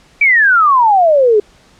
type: exponential sweep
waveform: sine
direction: down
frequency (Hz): 2349 to 404.4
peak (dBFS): -6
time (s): 0.21-1.4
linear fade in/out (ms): 5
effects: pink hiss -47 dBFS RMS until 1.79 s + low-pass 7000 Hz 12 dB/octave